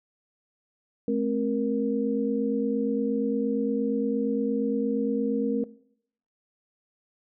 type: tone cluster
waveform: sine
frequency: 216 / 264.6 / 468.8 Hz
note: A3 / C4 / A#4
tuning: -32 / +20 / +10 cents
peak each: -27 dBFS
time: 1.08-5.64 s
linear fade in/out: 2 ms
effects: noise-tail reverb RT60 0.7 s tail -21 dB re dry

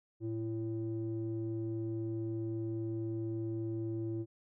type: tone with low-pass filter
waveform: square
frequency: 111.9 Hz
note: A2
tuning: 30 cents sharp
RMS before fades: -37 dBFS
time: 0.2-4.26 s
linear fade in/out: 50 ms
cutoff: 360 Hz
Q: 4.3
effects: none

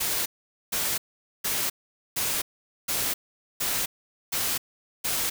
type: noise bursts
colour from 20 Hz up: white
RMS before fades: -27 dBFS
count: 8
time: 0-5.3 s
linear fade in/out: 10 ms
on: 260 ms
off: 460 ms
effects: none

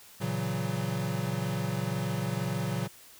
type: chord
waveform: square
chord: F# dominant seventh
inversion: first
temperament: equal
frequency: 116.54 / 138.59 / 164.81 / 185 Hz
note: A#2 / C#3 / E3 / F#3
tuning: 0 / 0 / 0 / 0 cents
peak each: -35 / -35 / -38 / -35 dBFS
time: 0.2-2.88 s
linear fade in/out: 20 ms
effects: white hiss -53 dBFS RMS until 3.19 s

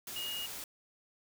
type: tone in noise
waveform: sine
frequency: 2868 Hz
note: F7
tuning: 45 cents sharp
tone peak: -37 dBFS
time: 0.16-0.46 s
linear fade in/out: 2 ms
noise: white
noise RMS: -43 dBFS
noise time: 0.07-0.64 s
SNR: +3 dB
effects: none

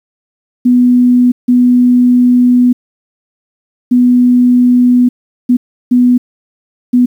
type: tone bursts at uneven times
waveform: sine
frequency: 246.9 Hz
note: B3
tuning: in tune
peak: -4 dBFS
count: 6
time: 0.65-1.32 / 1.48-2.73 / 3.91-5.09 / 5.49-5.57 / 5.91-6.18 / 6.93-7.06 s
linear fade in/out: 10 ms
effects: 7-bit

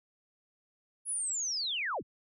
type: linear sweep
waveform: sine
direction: down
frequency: 10548 to 33.7 Hz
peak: -31 dBFS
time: 1.05-2.03 s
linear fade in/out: 50 ms
effects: none

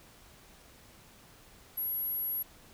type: tone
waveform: sine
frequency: 11560 Hz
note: F#9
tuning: 41 cents flat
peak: -31 dBFS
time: 1.77-2.43 s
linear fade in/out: 10 ms
effects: pink hiss -57 dBFS RMS until 2.73 s

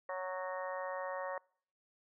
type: harmonic tone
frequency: 185 Hz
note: F#3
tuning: in tune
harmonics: 3 / 4 / 5 / 6 / 7 / 8 / 9 / 10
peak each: -40 / -47 / -46 / -44 / -54 / -54 / -58 / -47 dBFS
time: 0.09-1.38 s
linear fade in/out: 2 ms
effects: noise-tail reverb RT60 0.6 s tail -26 dB re dry

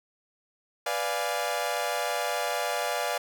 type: chord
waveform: sawtooth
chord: B diminished seventh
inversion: none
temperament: equal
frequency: 493.9 / 587.3 / 698.5 / 830.6 Hz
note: B4 / D5 / F5 / Ab5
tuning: 0 / 0 / 0 / 0 cents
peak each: -31 / -28 / -28 / -30 dBFS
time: 0.86-3.18 s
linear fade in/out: 5 ms
effects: none

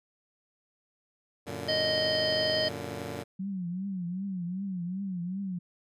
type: chord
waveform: 10% pulse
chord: Gb augmented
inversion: none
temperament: just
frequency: 92.5 / 115.62 / 144.53 Hz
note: Gb2 / Bb2 / D3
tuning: 0 / -14 / -27 cents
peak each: -32 dBFS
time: 1.46-3.24 s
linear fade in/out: 20 ms
type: harmonic tone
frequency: 622.3 Hz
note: D#5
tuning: in tune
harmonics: 1 / 3 / 5 / 7 / 8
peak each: -28 / -35 / -33 / -36 / -32 dBFS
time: 1.68-2.69 s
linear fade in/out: 10 ms
type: tone with vibrato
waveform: sine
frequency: 185 Hz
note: F#3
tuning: in tune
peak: -31 dBFS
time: 3.39-5.59 s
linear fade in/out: 10 ms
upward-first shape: triangle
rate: 2.6 Hz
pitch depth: 150 cents each way
effects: resampled to 32000 Hz

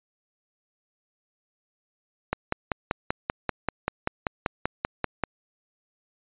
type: click train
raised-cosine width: 0.5 ms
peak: -9 dBFS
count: 16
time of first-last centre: 2.33-5.237 s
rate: 5.16 Hz
effects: resampled to 8000 Hz

